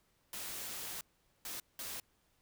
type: noise bursts at uneven times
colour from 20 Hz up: white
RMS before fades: -43 dBFS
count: 3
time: 0.33-1.01 / 1.45-1.6 / 1.79-2 s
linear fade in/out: 2 ms
effects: pink hiss -74 dBFS RMS until 2.41 s